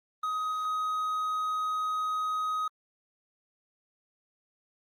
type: tone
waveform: triangle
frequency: 1258 Hz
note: D#6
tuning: 19 cents sharp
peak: -26 dBFS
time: 0.23-2.68 s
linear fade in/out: 5 ms
effects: Opus 32 kbps